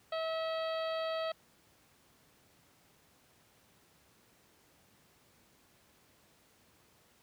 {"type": "harmonic tone", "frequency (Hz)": 646, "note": "E5", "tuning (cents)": -35, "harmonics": [1, 2, 3, 4, 5, 6, 7], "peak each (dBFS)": [-34, -41, -47, -50, -47, -50, -51], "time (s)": [0.12, 1.32], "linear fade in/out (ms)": 5, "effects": ["pink hiss -66 dBFS RMS until 7.22 s", "high-pass 80 Hz 12 dB/octave"]}